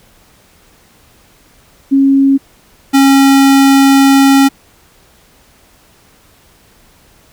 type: tone pair in turn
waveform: sine / square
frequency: 273.3 / 273.3 Hz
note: C#4 / C#4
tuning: -24 / -24 cents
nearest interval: unison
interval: 0 cents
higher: neither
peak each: -5 dBFS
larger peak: neither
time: 1.91-2.38 / 2.93-4.49 s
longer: second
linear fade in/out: 20 ms
effects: pink hiss -47 dBFS RMS until 7.32 s